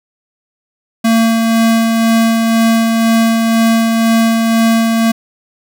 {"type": "tone with tremolo", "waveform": "square", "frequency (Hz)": 226.9, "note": "A#3", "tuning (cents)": -47, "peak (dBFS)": -8, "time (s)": [1.04, 5.12], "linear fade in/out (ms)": 10, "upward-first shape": "sine", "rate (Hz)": 2, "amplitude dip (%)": 30, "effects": []}